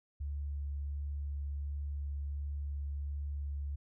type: tone with vibrato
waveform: sine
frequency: 71.5 Hz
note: D2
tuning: 46 cents flat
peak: -35 dBFS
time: 0.2-3.76 s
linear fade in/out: 10 ms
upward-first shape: sine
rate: 1.4 Hz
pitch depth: 9 cents each way
effects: none